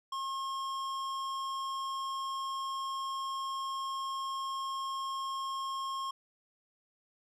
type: tone with hard clipping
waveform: sine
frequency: 1076 Hz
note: C6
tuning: 48 cents sharp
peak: -36 dBFS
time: 0.12-6.11 s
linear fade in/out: 5 ms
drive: 13 dB
effects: none